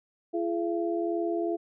sine tone cluster, 339.8 / 422.2 / 680 Hz, F4 / G#4 / F5, -47 / +29 / -46 cents, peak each -28 / -33 / -33 dBFS, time 0.33-1.57 s, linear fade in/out 20 ms, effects none

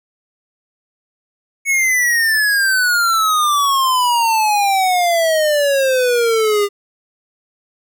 square exponential sweep, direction down, 2221 to 401 Hz, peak -13 dBFS, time 1.65-6.69 s, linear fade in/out 50 ms, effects none

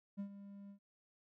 triangle tone with ADSR envelope, 200 Hz, G3, 35 cents sharp, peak -36 dBFS, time 0.17-0.79 s, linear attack 28 ms, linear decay 86 ms, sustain -12 dB, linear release 92 ms, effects none

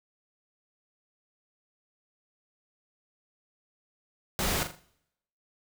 pink noise with echo, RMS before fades -29 dBFS, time 4.39-4.63 s, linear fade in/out 0 ms, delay 41 ms, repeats 4, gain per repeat -8 dB, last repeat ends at 4.794 s, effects noise-tail reverb RT60 0.8 s tail -22 dB re dry

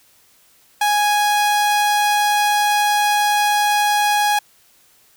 35% pulse tone pair together, 830 / 2487 Hz, G#5 / D#7, -1 / -1 cents, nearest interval octave + perfect fifth, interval 1900 cents, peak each -13 / -24 dBFS, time 0.81-4.39 s, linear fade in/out 5 ms, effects white hiss -54 dBFS RMS until 5.16 s

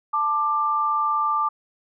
sine tone pair together, 880 / 1184.5 Hz, A5 / D6, 0 / +14 cents, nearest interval perfect fourth, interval 514 cents, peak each -26 / -20 dBFS, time 0.13-1.49 s, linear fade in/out 10 ms, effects none

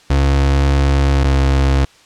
35% pulse tone pair in turn, 69.3 / 67.95 Hz, C#2 / C#2, 0 / -34 cents, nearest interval unison, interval 34 cents, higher first, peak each -9 dBFS, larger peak neither, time 0.1-1.24 / 1.24-1.85 s, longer first, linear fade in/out 5 ms, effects white hiss -47 dBFS RMS until 2.05 s + low-pass 6000 Hz 12 dB/octave

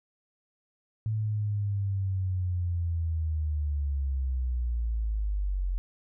sine linear sweep, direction down, 110 to 44.18 Hz, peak -26 dBFS, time 1.06-5.78 s, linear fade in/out 0 ms, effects none

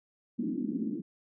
white band-pass noise, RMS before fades -33 dBFS, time 0.38-1.02 s, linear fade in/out 20 ms, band 200 to 300 Hz, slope 48 dB/octave, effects none

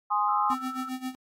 sine chord, Ab major, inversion none, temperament equal, 830.6 / 1046.5 / 1244.5 Hz, Ab5 / C6 / Eb6, 0 / 0 / 0 cents, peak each -27 dBFS, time 0.1-0.55 s, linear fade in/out 20 ms
sine tone, 1320 Hz, E6, 2 cents sharp, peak -34 dBFS, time 0.28-0.89 s, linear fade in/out 5 ms
square tone with tremolo, 257.5 Hz, C4, 28 cents flat, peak -30 dBFS, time 0.5-1.15 s, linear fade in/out 0 ms, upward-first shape sine, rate 7.5 Hz, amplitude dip 85%
effects AAC 48 kbps

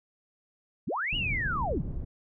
sine linear two-way sweep, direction up then down, 88.4 to 2960 to 88.4 Hz, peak -28 dBFS, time 0.87-1.82 s, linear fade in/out 10 ms, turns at 1.16 s
pink low-pass noise, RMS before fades -34 dBFS, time 1.12-2.05 s, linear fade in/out 10 ms, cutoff 190 Hz, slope 12 dB/octave
effects none

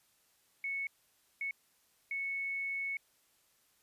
sine tone bursts at uneven times, 2208 Hz, C#7, 7 cents flat, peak -34 dBFS, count 3, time 0.64-0.87 / 1.41-1.51 / 2.11-2.97 s, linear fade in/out 2 ms, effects white hiss -71 dBFS RMS until 3.82 s + resampled to 32000 Hz

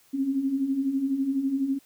sine beating tone pair, 261.6 / 273.6 Hz, C4 / C#4, 0 / -23 cents, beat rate 12 Hz, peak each -31 / -24 dBFS, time 0.13-1.79 s, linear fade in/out 20 ms, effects white hiss -60 dBFS RMS until 1.85 s

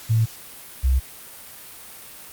sine tone pair in turn, 112.4 / 64.92 Hz, A2 / C2, +37 / -13 cents, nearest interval minor seventh, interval 950 cents, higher first, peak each -15 dBFS, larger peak neither, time 0.09-0.26 / 0.83-1 s, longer neither, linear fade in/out 20 ms, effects white hiss -41 dBFS RMS until 2.32 s + Opus 48 kbps

